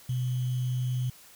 sine tone with sample-and-hold, 125.9 Hz, B2, 34 cents sharp, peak -26 dBFS, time 0.09-1.1 s, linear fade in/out 5 ms, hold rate 3150 Hz, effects white hiss -53 dBFS RMS until 1.35 s

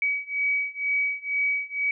sine beating tone pair, 2270 / 2272.1 Hz, C#7 / C#7, +41 / +42 cents, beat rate 2.1 Hz, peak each -27 / -26 dBFS, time 0.02-1.91 s, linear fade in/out 2 ms, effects none

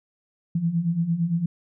sine beating tone pair, 162.6 / 171.4 Hz, E3 / F3, -23 / -32 cents, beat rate 8.8 Hz, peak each -27 / -22 dBFS, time 0.55-1.46 s, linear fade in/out 5 ms, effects none

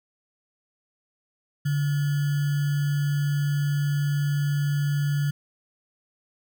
sine tone with sample-and-hold, 144.4 Hz, D3, 29 cents flat, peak -21 dBFS, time 1.65-5.31 s, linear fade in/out 10 ms, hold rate 1575 Hz, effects none

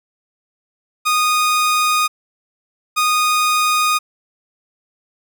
sawtooth tone pair in turn, 1236 / 1236 Hz, D#6 / D#6, -12 / -12 cents, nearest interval unison, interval 0 cents, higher neither, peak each -10 dBFS, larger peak neither, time 1.05-2.08 / 2.96-3.99 s, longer neither, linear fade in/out 20 ms, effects none

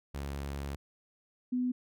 sawtooth / sine tone pair in turn, 70.1 / 249.8 Hz, C#2 / B3, +20 / +20 cents, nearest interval octave + minor seventh, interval 2200 cents, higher second, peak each -32 / -28 dBFS, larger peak second, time 0.14-0.76 / 1.52-1.72 s, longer first, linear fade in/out 10 ms, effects none

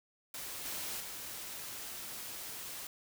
white noise with level steps, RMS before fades -43 / -40 / -44 dBFS, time 0.34-2.87 s, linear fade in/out 2 ms, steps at 0.65 / 1 s, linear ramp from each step 5 ms, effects none

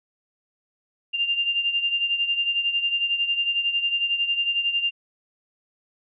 sine beating tone pair, 2791 / 2802 Hz, F7 / F7, -2 / +5 cents, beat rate 11 Hz, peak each -22 / -28 dBFS, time 1.13-4.91 s, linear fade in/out 20 ms, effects none

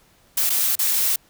blue noise with dropouts, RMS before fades -20 dBFS, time 0.37-1.16 s, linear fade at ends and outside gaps 5 ms, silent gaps 0.496-0.501 / 0.755-0.79 s, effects pink hiss -57 dBFS RMS until 1.29 s

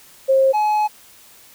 sine / triangle tone pair in turn, 534 / 847.7 Hz, C5 / G#5, +35 / +35 cents, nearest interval minor sixth, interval 800 cents, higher second, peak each -11 / -13 dBFS, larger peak first, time 0.28-0.53 / 0.53-0.88 s, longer second, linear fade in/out 20 ms, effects white hiss -47 dBFS RMS until 1.54 s

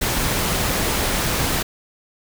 pink noise, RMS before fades -21 dBFS, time 0.01-1.63 s, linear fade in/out 10 ms, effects none

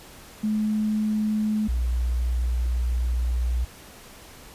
sine tone pair in turn, 214.2 / 60.72 Hz, A3 / B1, -46 / -29 cents, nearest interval octave + minor seventh, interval 2183 cents, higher first, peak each -21 dBFS, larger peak neither, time 0.43-1.68 / 1.68-3.65 s, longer second, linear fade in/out 10 ms, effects pink hiss -46 dBFS RMS until 4.54 s + resampled to 32000 Hz

